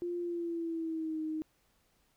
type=tone with pitch glide; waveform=sine; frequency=349.2 to 312.9 Hz; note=F4 to D#4; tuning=0 to +10 cents; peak=-33 dBFS; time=0.02-1.42 s; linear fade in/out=0 ms; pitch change=-190 cents; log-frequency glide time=0.2-1.21 s; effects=pink hiss -72 dBFS RMS until 2.16 s